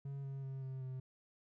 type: tone with pitch steps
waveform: triangle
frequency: 138.59 / 136.37 / 134.18 / 132.03 / 129.91 Hz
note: C#3 / C#3 / C3 / C3 / C3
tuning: 0 / -28 / +44 / +16 / -12 cents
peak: -39 dBFS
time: 0.05-1 s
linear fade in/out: 5 ms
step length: 190 ms
effects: none